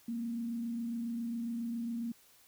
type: tone with frequency modulation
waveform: sine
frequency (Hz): 233.1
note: A#3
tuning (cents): 0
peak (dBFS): -34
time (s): 0.08-2.12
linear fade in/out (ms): 5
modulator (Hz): 27.3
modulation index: 0.3
effects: white hiss -63 dBFS RMS until 2.47 s